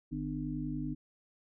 harmonic tone, 50.3 Hz, G1, 45 cents sharp, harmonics 1 / 3 / 5 / 6, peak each -43 / -39 / -38 / -39 dBFS, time 0.11-0.95 s, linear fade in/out 20 ms, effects none

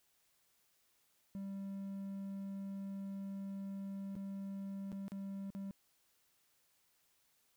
triangle tone with dropouts, 196 Hz, G3, in tune, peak -39 dBFS, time 1.35-5.71 s, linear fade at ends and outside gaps 0 ms, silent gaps 4.154-4.164 / 4.918-4.927 / 5.081-5.119 / 5.503-5.55 s, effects white hiss -75 dBFS RMS until 7.56 s

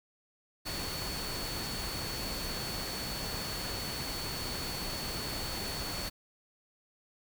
sine tone in noise, 4435 Hz, C#8, in tune, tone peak -40 dBFS, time 0.65-6.1 s, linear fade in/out 20 ms, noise pink, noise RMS -38 dBFS, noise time 0.65-6.1 s, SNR -5 dB, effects none

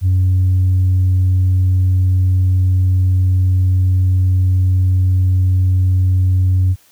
sine tone, 92.5 Hz, F#2, in tune, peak -8 dBFS, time 0.01-6.76 s, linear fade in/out 50 ms, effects tanh soft clip ceiling -8 dBFS + white hiss -51 dBFS RMS until 6.91 s

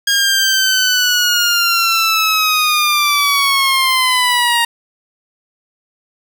15% pulse linear sweep, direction down, 1629 to 932.3 Hz, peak -5 dBFS, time 0.07-4.65 s, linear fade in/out 5 ms, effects none

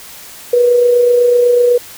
sine tone with amplitude modulation, 485.9 Hz, B4, 28 cents flat, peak -5 dBFS, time 0.53-1.78 s, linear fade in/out 5 ms, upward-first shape sine, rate 28 Hz, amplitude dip 35%, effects white hiss -34 dBFS RMS until 1.97 s

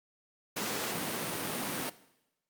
pink high-pass noise, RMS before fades -35 dBFS, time 0.56-1.9 s, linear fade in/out 10 ms, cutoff 150 Hz, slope 24 dB/octave, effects noise-tail reverb RT60 0.9 s tail -18 dB re dry + Opus 48 kbps

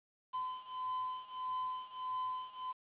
triangle beating tone pair, 1018 / 1019.6 Hz, C6 / C6, -48 / -45 cents, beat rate 1.6 Hz, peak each -40 / -38 dBFS, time 0.33-2.73 s, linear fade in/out 20 ms, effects resampled to 8000 Hz + 10-bit

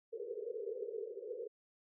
white band-pass noise, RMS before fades -43 dBFS, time 0.12-1.48 s, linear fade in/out 20 ms, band 400 to 490 Hz, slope 96 dB/octave, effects none

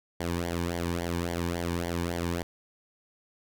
sawtooth tone with flanger, 85.9 Hz, F2, 28 cents flat, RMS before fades -31 dBFS, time 0.2-2.43 s, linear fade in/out 5 ms, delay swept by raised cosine 0.76 to 1.55 ms, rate 3.6 Hz, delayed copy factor -0.8, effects none

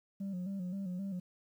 sine tone with vibrato, 188.1 Hz, F#3, 29 cents sharp, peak -33 dBFS, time 0.2-1.2 s, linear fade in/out 10 ms, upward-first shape square, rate 3.8 Hz, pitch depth 74 cents each way, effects tanh soft clip ceiling -35 dBFS + 11-bit

